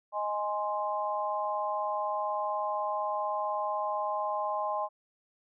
sine chord, Ab major, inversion second, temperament equal, 622.3 / 830.6 / 1046.5 Hz, Eb5 / Ab5 / C6, 0 / 0 / 0 cents, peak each -34 / -33 / -33 dBFS, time 0.12-4.89 s, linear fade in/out 50 ms, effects none

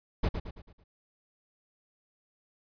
brown noise with echo, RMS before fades -25 dBFS, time 0.23-0.29 s, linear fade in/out 10 ms, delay 110 ms, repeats 5, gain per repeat -7 dB, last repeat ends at 0.84 s, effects resampled to 11025 Hz

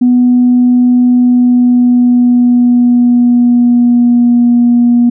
sine tone with pitch glide, 246.9 to 240 Hz, B3 to B3, 0 to -49 cents, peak -3 dBFS, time 0.01-5.1 s, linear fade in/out 10 ms, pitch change -49 cents, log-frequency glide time 1.13-4.48 s, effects tanh soft clip ceiling 0 dBFS

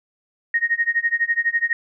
sine tone with tremolo, 1864.7 Hz, A#6, in tune, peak -14 dBFS, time 0.54-1.73 s, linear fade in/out 2 ms, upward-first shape sine, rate 12 Hz, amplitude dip 95%, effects none

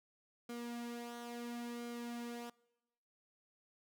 sawtooth tone with flanger, 238 Hz, A#3, 36 cents sharp, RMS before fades -45 dBFS, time 0.49-2.5 s, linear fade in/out 5 ms, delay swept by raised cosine 1.1 to 3.8 ms, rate 0.73 Hz, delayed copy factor -0.55, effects noise-tail reverb RT60 1.0 s tail -24 dB re dry

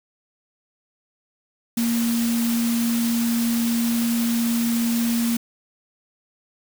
sine tone in noise, 233.1 Hz, A#3, in tune, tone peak -19 dBFS, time 1.77-5.37 s, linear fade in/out 5 ms, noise white, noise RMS -30 dBFS, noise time 1.77-5.37 s, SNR +8 dB, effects none

